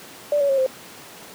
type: tone with pitch steps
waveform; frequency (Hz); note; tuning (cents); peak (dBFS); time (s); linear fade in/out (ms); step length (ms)
sine; 585 / 563.4 / 542.7 / 522.7; D5 / C#5 / C#5 / C5; -7 / +28 / -37 / -2; -16; 0.32-0.664; 2; 86
effects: pink hiss -41 dBFS RMS until 1.34 s + high-pass 200 Hz 12 dB/octave